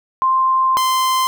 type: tone pair in turn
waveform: sine / 45% pulse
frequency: 1048 / 1039 Hz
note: C6 / C6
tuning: +2 / -12 cents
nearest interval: unison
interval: 14 cents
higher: first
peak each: -12 / -14 dBFS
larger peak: first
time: 0.22-0.77 / 0.77-1.27 s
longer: first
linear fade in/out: 0 ms
effects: none